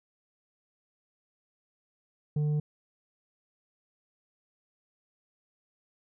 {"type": "tone with tanh clipping", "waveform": "sine", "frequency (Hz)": 149.8, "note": "D3", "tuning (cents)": 35, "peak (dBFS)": -26, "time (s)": [2.36, 2.6], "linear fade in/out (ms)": 5, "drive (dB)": 5, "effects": []}